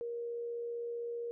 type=tone with amplitude modulation; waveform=sine; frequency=471.5 Hz; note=A#4; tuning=20 cents sharp; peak=-35 dBFS; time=0.01-1.31 s; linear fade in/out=0 ms; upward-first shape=sine; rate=75.5 Hz; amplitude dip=25%; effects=none